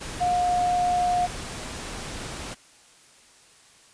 sine tone in noise, 715 Hz, F5, 41 cents sharp, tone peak -20 dBFS, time 0.2-1.27 s, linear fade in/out 20 ms, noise pink, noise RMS -35 dBFS, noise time 0-2.55 s, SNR +12 dB, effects white hiss -54 dBFS RMS until 3.93 s + resampled to 22050 Hz

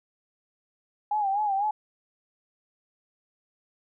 sine tone with vibrato, 813 Hz, G#5, 37 cents flat, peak -23 dBFS, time 1.11-1.71 s, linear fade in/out 5 ms, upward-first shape sine, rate 4 Hz, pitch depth 88 cents each way, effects none

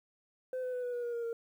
sine tone with pitch steps, 512 / 504.7 / 497.4 / 490.3 / 483.3 / 476.3 / 469.5 / 462.8 Hz, C5 / B4 / B4 / B4 / B4 / A#4 / A#4 / A#4, -38 / +38 / +12 / -13 / -38 / +37 / +12 / -13 cents, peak -31 dBFS, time 0.53-1.33 s, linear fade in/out 2 ms, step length 100 ms, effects tanh soft clip ceiling -33 dBFS + 11-bit

